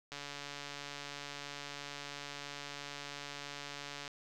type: click train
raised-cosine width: 0.2 ms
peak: -26 dBFS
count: 567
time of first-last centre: 0.12-4.078 s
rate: 143 Hz
effects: none